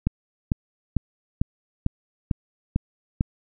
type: click train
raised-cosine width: 5 ms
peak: -8 dBFS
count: 8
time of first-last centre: 0.07-3.209 s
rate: 2.23 Hz
effects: none